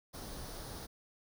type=noise with comb filter; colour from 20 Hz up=pink; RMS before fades=-45 dBFS; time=0.13-0.87 s; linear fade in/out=20 ms; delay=0.2 ms; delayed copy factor=+0.55; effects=none